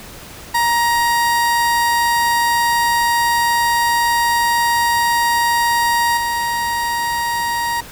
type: tone with level steps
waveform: 30% pulse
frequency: 942 Hz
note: A#5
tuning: 18 cents sharp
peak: -11 / -15 dBFS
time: 0.54-7.81 s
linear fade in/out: 10 ms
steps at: 6.17 s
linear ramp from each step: 5 ms
effects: pink hiss -36 dBFS RMS until 7.91 s